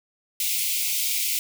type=high-pass noise; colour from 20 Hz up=white; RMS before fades=-25 dBFS; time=0.4-1.39 s; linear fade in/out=2 ms; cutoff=2100 Hz; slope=96 dB/octave; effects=none